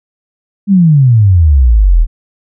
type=exponential sweep; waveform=sine; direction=down; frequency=207.6 to 37.12 Hz; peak=-3 dBFS; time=0.67-2.07 s; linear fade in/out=50 ms; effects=none